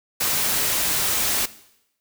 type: noise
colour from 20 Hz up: white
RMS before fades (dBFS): -22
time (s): 0.2-1.46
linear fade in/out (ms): 10
effects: noise-tail reverb RT60 0.8 s tail -17 dB re dry